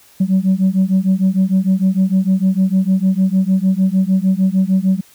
sine beating tone pair, 186.2 / 192.8 Hz, F#3 / G3, +11 / -28 cents, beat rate 6.6 Hz, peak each -13 dBFS, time 0.2-5.01 s, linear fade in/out 10 ms, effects tanh soft clip ceiling -7 dBFS + white hiss -48 dBFS RMS until 5.14 s

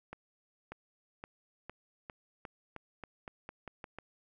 accelerating click train, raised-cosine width 0.5 ms, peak -28 dBFS, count 13, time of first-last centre 0.13-3.986 s, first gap 590 ms, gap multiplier 0.88, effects none

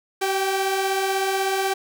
sawtooth tone pair together, 383.9 / 784 Hz, G4 / G5, -36 / 0 cents, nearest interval octave, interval 1236 cents, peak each -19 / -21 dBFS, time 0.21-1.74 s, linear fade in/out 10 ms, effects none

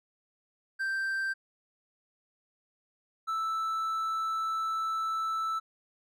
triangle tone pair in turn, 1568 / 1318.5 Hz, G6 / E6, 0 / 0 cents, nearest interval minor third, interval 300 cents, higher first, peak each -27 dBFS, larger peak neither, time 0.79-1.34 / 3.27-5.6 s, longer second, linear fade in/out 20 ms, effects none

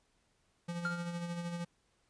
square tone with tremolo, 172.2 Hz, F3, 24 cents flat, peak -36 dBFS, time 0.68-1.65 s, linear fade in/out 10 ms, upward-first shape sine, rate 13 Hz, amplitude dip 45%
triangle tone with exponential decay, 1396.9 Hz, F6, in tune, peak -29 dBFS, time 0.85-1.2 s, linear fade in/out 1 ms, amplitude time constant 76 ms
effects pink hiss -74 dBFS RMS until 2.09 s + resampled to 22050 Hz

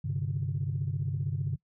sine chord, G suspended fourth, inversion none, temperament equal with one note detuned, 98 / 131.49 / 146.83 Hz, G2 / C3 / D3, 0 / +9 / 0 cents, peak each -33 / -32 / -32 dBFS, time 0.04-1.56 s, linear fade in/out 10 ms, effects noise-tail reverb RT60 0.1 s tail -22 dB re dry + tanh soft clip ceiling -21 dBFS

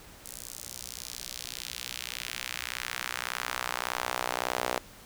sawtooth tone with high-pass filter sweep, 61.74 Hz, B1, in tune, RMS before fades -36 dBFS, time 0.25-4.79 s, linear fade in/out 5 ms, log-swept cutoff 8100 to 580 Hz, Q 1.2, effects pink hiss -51 dBFS RMS until 5.05 s

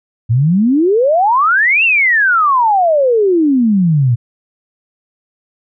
sine exponential two-way sweep, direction up then down, 108.3 to 2794 to 113.8 Hz, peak -8 dBFS, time 0.29-4.16 s, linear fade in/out 20 ms, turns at 1.84 s, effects none

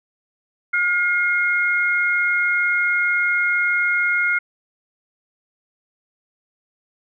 sine tone pair together, 1425.4 / 2141 Hz, F6 / C7, +35 / +39 cents, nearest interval perfect fifth, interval 704 cents, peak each -19 dBFS, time 0.73-4.39 s, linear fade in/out 10 ms, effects none

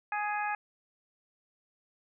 harmonic tone, 416.9 Hz, G#4, 7 cents sharp, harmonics 2 / 3 / 4 / 5 / 6, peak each -32 / -39 / -36 / -44 / -40 dBFS, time 0.12-0.55 s, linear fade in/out 2 ms, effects none

